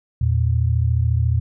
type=tone pair together; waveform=sine; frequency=82.41 / 116.54 Hz; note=E2 / A#2; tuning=0 / 0 cents; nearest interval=tritone; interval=600 cents; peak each=-18 dBFS; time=0.21-1.4 s; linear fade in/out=5 ms; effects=none